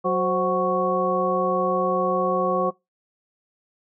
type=harmonic tone with a mistuned harmonic; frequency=185 Hz; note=F#3; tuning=in tune; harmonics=1 / 2 / 3 / 4 / 6; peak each=-28 / -26 / -24 / -28 / -24 dBFS; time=0.04-2.71 s; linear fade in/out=20 ms; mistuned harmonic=3; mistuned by=-87 cents; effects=noise-tail reverb RT60 0.2 s tail -23 dB re dry